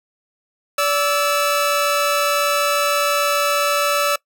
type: tone pair together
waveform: sawtooth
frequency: 578.6 / 1318.5 Hz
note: D5 / E6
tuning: -26 / 0 cents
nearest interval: octave + major second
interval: 1426 cents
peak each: -15 dBFS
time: 0.78-4.16 s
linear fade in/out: 5 ms
effects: noise-tail reverb RT60 0.1 s tail -22 dB re dry